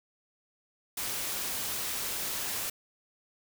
white noise, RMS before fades -34 dBFS, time 0.97-2.7 s, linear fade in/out 5 ms, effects none

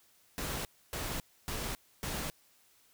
pink noise bursts, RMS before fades -37 dBFS, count 4, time 0.38-2.3 s, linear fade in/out 0 ms, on 270 ms, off 280 ms, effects white hiss -66 dBFS RMS until 2.93 s

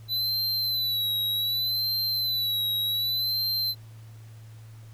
square tone with vibrato, 3988 Hz, B7, 16 cents sharp, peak -25 dBFS, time 0.08-3.75 s, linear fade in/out 50 ms, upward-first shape sine, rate 0.66 Hz, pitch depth 66 cents each way, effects added 111 Hz sine -43 dBFS peak until 4.93 s + pink hiss -58 dBFS RMS until 4.93 s

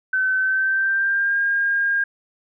sine tone with pitch glide, 1526 to 1614.9 Hz, G6 to G#6, -47 to -49 cents, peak -17 dBFS, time 0.13-2.04 s, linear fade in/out 5 ms, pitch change +98 cents, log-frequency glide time 0.37-1.39 s, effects none

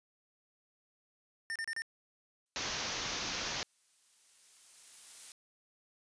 square tone bursts, 1810 Hz, A6, 48 cents sharp, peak -36 dBFS, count 4, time 1.5-1.82 s, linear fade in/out 0 ms, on 56 ms, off 32 ms
blue noise with exponential growth, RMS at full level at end -46 dBFS, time 2.46-5.32 s, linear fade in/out 1 ms, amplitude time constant 620 ms
white low-pass noise, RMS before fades -38 dBFS, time 2.56-3.63 s, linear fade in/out 0 ms, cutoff 6500 Hz, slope 96 dB/octave
effects resampled to 22050 Hz

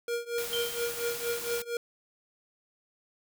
square tone with tremolo, 472.3 Hz, A#4, 23 cents sharp, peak -28 dBFS, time 0.08-1.77 s, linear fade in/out 2 ms, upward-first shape triangle, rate 4.3 Hz, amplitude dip 95%
white noise, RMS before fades -38 dBFS, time 0.38-1.62 s, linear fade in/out 2 ms
sine tone with exponential decay, 3141 Hz, G7, 3 cents sharp, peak -29 dBFS, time 0.53-1.09 s, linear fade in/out 0 ms, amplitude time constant 120 ms
effects none

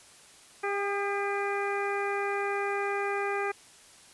harmonic tone with a mistuned harmonic, 401 Hz, G4, 39 cents sharp, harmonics 1 / 2 / 3 / 4 / 5 / 6, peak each -31 / -34 / -36 / -37 / -38 / -39 dBFS, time 0.63-3.52 s, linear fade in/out 10 ms, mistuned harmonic 3, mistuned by +26 cents, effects white hiss -54 dBFS RMS until 4.13 s + resampled to 24000 Hz

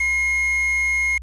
triangle tone with quantisation, 2148 Hz, C7, 45 cents sharp, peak -16 dBFS, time 0-1.18 s, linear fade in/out 5 ms, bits 6, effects added 60 Hz sine -33 dBFS peak until 1.22 s + resampled to 24000 Hz

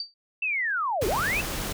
sine tone with exponential decay, 4627 Hz, D8, 27 cents flat, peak -26 dBFS, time 0-0.14 s, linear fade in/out 2 ms, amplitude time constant 29 ms
sine linear two-way sweep, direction down then up, 2700 to 337.4 to 2700 Hz, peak -24 dBFS, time 0.42-1.41 s, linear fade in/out 5 ms, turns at 1.07 s
pink noise, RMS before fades -31 dBFS, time 1.01-1.73 s, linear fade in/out 10 ms
effects none

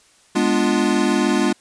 square chord, G# diminished seventh, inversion none, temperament equal, 207.7 / 246.9 / 293.7 / 349.2 Hz, G#3 / B3 / D4 / F4, 0 / 0 / 0 / 0 cents, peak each -22 dBFS, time 0.35-1.53 s, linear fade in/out 10 ms, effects white hiss -54 dBFS RMS until 1.6 s + resampled to 22050 Hz

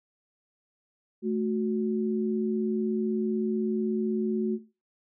sine tone pair together, 218.5 / 367.5 Hz, A3 / F#4, -12 / -12 cents, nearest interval major sixth, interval 900 cents, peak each -27 / -28 dBFS, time 1.22-4.59 s, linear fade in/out 50 ms, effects noise-tail reverb RT60 0.3 s tail -17 dB re dry

